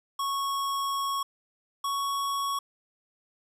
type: tone pair in turn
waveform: square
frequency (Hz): 1104 / 1113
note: C#6 / C#6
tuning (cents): -7 / +7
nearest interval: unison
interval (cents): 14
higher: second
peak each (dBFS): -28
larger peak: neither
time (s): 0.19-1.23 / 1.84-2.59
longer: first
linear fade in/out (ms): 5
effects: resampled to 32000 Hz + 11-bit